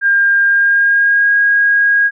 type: tone with pitch glide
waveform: sine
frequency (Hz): 1605 to 1637.8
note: G6 to G#6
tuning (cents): +40 to -25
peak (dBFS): -8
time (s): 0.01-2.11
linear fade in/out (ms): 50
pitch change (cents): +35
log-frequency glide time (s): 0.46-1.33
effects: none